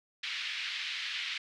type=band-pass noise; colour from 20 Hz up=pink; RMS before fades=-37 dBFS; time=0.23-1.38 s; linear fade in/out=5 ms; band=2000 to 4000 Hz; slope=24 dB/octave; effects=none